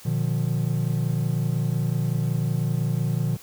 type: tone cluster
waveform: triangle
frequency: 120.4 / 150.8 / 176.4 Hz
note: B2 / D3 / F3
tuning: -44 / +46 / +18 cents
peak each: -23 / -23 / -27 dBFS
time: 0.05-3.37 s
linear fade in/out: 10 ms
effects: white hiss -47 dBFS RMS until 3.42 s